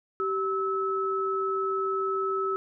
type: tone pair together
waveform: sine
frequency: 386.5 / 1300 Hz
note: G4 / E6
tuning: -24 / -24 cents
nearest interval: octave + major sixth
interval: 2100 cents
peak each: -28 dBFS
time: 0.2-2.56 s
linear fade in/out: 0 ms
effects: none